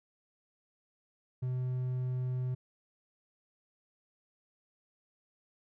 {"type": "tone", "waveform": "triangle", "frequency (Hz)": 126.9, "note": "B2", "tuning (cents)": 47, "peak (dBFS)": -29, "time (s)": [1.42, 2.55], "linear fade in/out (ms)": 10, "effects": []}